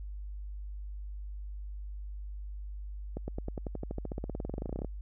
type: accelerating click train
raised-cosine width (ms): 2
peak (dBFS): -23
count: 29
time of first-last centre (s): 3.17-4.847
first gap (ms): 110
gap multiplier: 0.95
effects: added 50 Hz sine -38 dBFS peak until 5.01 s